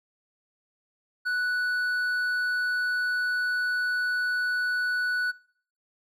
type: tone with hard clipping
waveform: sine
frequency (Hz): 1480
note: F#6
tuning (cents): 0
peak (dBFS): -26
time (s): 1.25-5.32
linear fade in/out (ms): 20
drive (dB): 5
effects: noise-tail reverb RT60 0.6 s tail -23 dB re dry